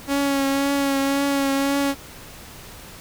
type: tone with vibrato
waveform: sawtooth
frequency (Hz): 277.2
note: C#4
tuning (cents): 0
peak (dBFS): -15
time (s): 0.07-1.95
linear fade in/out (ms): 50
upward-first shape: triangle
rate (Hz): 1.9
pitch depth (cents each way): 27
effects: pink hiss -41 dBFS RMS until 3 s